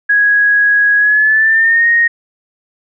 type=tone with pitch glide; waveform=sine; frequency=1661.2 to 1864.6 Hz; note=G#6 to A#6; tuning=0 to 0 cents; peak=-7 dBFS; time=0.09-2.08 s; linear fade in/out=10 ms; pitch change=+200 cents; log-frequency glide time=0.97-1.87 s; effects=none